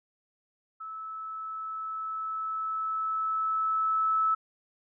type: tone with level ramp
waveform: sine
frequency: 1305 Hz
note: E6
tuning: 18 cents flat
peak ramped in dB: -37 to -22 dBFS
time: 0.8-4.35 s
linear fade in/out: 10 ms
effects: none